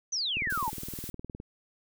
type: exponential sweep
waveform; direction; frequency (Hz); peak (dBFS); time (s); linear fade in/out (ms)
sine; down; 6260 to 830.6; -28; 0.12-0.7; 10
type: click train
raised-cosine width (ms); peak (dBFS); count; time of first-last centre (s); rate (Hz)
3; -27; 21; 0.37-1.401; 19.4
type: noise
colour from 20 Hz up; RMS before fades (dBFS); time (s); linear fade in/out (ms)
blue; -41; 0.5-1.1; 0
effects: none